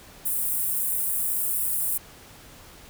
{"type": "high-pass noise", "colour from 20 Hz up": "white", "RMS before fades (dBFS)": -26, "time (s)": [0.25, 1.98], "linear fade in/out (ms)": 10, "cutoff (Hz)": 8600, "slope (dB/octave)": 48, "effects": ["pink hiss -48 dBFS RMS until 2.89 s"]}